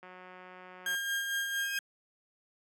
click train, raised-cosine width 0.5 ms, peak -35 dBFS, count 169, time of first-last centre 0.03-0.948 s, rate 183 Hz
35% pulse tone with tremolo, 1612 Hz, G6, 48 cents sharp, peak -28 dBFS, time 0.86-1.79 s, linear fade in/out 2 ms, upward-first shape sine, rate 4.4 Hz, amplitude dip 40%
30% pulse tone with exponential growth, 2524 Hz, D#7, 24 cents sharp, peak -31 dBFS, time 1.47-1.78 s, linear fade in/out 1 ms, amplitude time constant 66 ms
effects high-pass 200 Hz 12 dB/octave

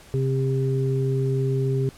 harmonic tone, 133.3 Hz, C3, 33 cents sharp, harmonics 1 / 2 / 3, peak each -21 / -34 / -26 dBFS, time 0.14-1.89 s, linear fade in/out 0 ms, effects pink hiss -49 dBFS RMS until 1.97 s + low-pass 12000 Hz 12 dB/octave

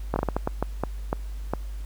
slowing click train, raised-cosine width 1 ms, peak -10 dBFS, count 11, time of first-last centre 0.14-1.536 s, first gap 21 ms, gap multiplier 1.39, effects added 50 Hz sine -31 dBFS peak until 1.85 s + pink hiss -53 dBFS RMS until 1.85 s

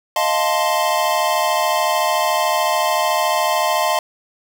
square chord, F dominant seventh, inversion third, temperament equal with one note detuned, 624.8 / 698.5 / 880 / 1046.5 Hz, Eb5 / F5 / A5 / C6, +7 / 0 / 0 / 0 cents, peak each -22 dBFS, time 0.16-3.99 s, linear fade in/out 2 ms, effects none

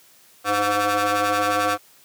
20% pulse ring-modulated tone, 207.7 Hz, G#3, in tune, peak -11 dBFS, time 0.44-1.78 s, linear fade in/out 50 ms, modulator 929 Hz, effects white hiss -53 dBFS RMS until 2.04 s + high-pass 100 Hz 12 dB/octave

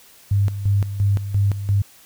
sine tone with tremolo, 100 Hz, G2, 35 cents sharp, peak -14 dBFS, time 0.31-1.82 s, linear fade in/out 5 ms, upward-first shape square, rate 2.9 Hz, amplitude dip 70%, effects white hiss -49 dBFS RMS until 2.05 s

